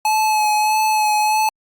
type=tone with vibrato; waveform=square; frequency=857 Hz; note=A5; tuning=46 cents flat; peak=-15 dBFS; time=0.05-1.49 s; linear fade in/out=2 ms; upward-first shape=sine; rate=1.6 Hz; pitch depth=21 cents each way; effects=Opus 48 kbps